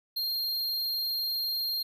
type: tone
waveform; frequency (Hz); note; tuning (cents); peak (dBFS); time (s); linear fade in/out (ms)
square; 4208; C8; +9; -29; 0.16-1.83; 10
effects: none